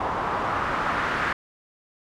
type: noise with low-pass filter sweep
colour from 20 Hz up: white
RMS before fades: -26 dBFS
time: 0-1.33 s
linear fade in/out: 5 ms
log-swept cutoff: 990 to 1600 Hz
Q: 2.2
effects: none